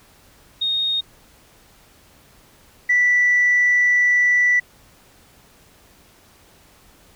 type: tone pair in turn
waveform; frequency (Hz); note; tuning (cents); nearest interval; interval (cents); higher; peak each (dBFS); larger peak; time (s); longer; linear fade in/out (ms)
sine; 3713 / 1966.9; A#7 / B6; -8 / -8; major seventh; 1100; first; -18 / -12; second; 0.61-1.01 / 2.89-4.6; second; 10
effects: tanh soft clip ceiling -9 dBFS + pink hiss -52 dBFS RMS until 7.15 s